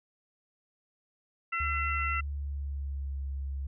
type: harmonic tone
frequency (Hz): 676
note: E5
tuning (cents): +43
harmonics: 2 / 3 / 4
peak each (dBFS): -32 / -34 / -35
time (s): 1.52-2.21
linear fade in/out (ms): 10
type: tone with pitch glide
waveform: sine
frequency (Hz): 73 to 68.51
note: D2 to C#2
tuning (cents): -10 to -20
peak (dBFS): -32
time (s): 1.6-3.67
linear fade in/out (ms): 5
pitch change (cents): -110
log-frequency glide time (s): 1.77-3.2
effects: none